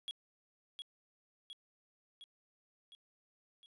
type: tone with echo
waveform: triangle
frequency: 3322 Hz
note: G#7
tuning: in tune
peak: -37 dBFS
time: 0.08-0.11 s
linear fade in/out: 0 ms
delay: 710 ms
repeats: 5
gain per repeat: -4 dB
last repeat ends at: 3.66 s
effects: resampled to 24000 Hz